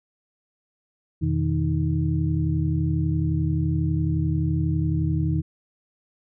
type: tone cluster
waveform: sine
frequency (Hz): 85.9 / 124.7 / 156.5 / 312.9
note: F2 / B2 / D#3 / D#4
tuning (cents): -28 / +17 / +10 / +10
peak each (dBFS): -25 / -29 / -23 / -29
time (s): 1.21-5.42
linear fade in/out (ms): 20
effects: none